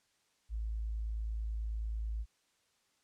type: tone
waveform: sine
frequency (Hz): 54.6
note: A1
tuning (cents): -13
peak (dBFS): -34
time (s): 0.49-2.26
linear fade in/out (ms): 50
effects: white hiss -74 dBFS RMS until 3.03 s + low-pass 8000 Hz 12 dB/octave